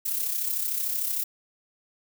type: noise with amplitude modulation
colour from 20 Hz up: violet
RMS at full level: -26 dBFS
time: 0.05-1.24 s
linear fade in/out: 10 ms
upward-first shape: sine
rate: 33.3 Hz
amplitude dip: 50%
effects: none